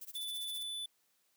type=noise with tremolo; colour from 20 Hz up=violet; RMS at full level=-45 dBFS; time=0.01-0.63 s; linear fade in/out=5 ms; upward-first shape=sine; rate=15 Hz; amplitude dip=95%
type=tone; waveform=square; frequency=3488 Hz; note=A7; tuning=16 cents flat; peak=-39 dBFS; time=0.15-0.86 s; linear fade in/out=5 ms
effects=white hiss -75 dBFS RMS until 1.36 s + high-pass 150 Hz 12 dB/octave